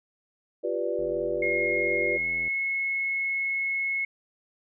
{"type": "chord", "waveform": "sine", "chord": "G dominant seventh", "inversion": "third", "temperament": "equal", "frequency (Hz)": [349.2, 392, 493.9, 587.3], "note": ["F4", "G4", "B4", "D5"], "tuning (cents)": [0, 0, 0, 0], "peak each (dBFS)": [-32, -32, -30, -31], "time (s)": [0.63, 2.18], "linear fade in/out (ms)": 20}
{"type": "click train", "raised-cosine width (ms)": 2, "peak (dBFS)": -32, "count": 126, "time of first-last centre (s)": [0.99, 2.478], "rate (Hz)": 84}
{"type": "tone with pitch glide", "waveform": "sine", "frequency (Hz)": [2148, 2181], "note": ["C7", "C#7"], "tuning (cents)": [45, -29], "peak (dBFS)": -25, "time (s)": [1.42, 4.05], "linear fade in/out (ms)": 5, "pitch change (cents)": 26, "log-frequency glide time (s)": [2.14, 2.27]}
{"effects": []}